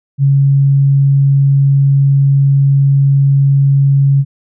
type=tone; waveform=sine; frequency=138.59 Hz; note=C#3; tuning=in tune; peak=-6 dBFS; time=0.18-4.25 s; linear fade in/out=50 ms; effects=none